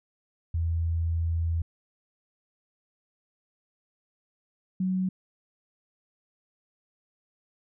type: tone pair in turn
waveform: sine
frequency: 83 / 186.33 Hz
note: E2 / F#3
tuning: +12 / +12 cents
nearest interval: octave + major second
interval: 1400 cents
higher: second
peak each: -24 dBFS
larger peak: neither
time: 0.54-1.62 / 4.8-5.09 s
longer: first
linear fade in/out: 5 ms
effects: none